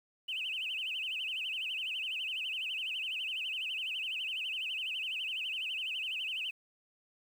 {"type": "tone with vibrato", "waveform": "sine", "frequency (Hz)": 2794, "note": "F7", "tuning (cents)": 0, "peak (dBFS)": -33, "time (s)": [0.28, 6.51], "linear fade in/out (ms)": 10, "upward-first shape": "sine", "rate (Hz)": 12, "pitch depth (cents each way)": 190, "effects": ["tanh soft clip ceiling -30 dBFS", "10-bit"]}